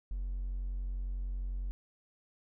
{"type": "tone with hard clipping", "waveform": "triangle", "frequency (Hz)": 45.53, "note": "F#1", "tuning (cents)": -27, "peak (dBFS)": -34, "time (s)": [0.11, 1.71], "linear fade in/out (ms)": 0, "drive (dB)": 4, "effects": []}